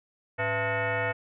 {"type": "tone with frequency modulation", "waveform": "sine", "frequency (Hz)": 667, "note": "E5", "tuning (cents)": 20, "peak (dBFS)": -25, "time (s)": [0.38, 1.13], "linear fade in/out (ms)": 20, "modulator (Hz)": 388, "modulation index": 4.1, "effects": []}